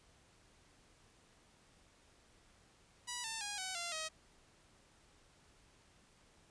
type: tone with pitch steps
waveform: 5% pulse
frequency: 976 / 895 / 820.7 / 752.6 / 690.1 / 632.9 Hz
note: B5 / A5 / G#5 / F#5 / F5 / D#5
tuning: -21 / +29 / -21 / +29 / -21 / +29 cents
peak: -28 dBFS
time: 3.07-4.09 s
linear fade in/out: 20 ms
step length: 170 ms
effects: pink hiss -67 dBFS RMS until 6.5 s + resampled to 22050 Hz